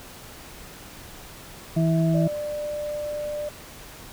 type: harmonic tone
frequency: 163.2 Hz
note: E3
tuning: 17 cents flat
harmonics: 1 / 2 / 4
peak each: -19 / -27 / -28 dBFS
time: 1.76-2.28 s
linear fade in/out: 10 ms
type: tone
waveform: sine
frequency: 594 Hz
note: D5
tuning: 20 cents sharp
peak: -27 dBFS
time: 2.14-3.49 s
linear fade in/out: 5 ms
effects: pink hiss -43 dBFS RMS until 4.12 s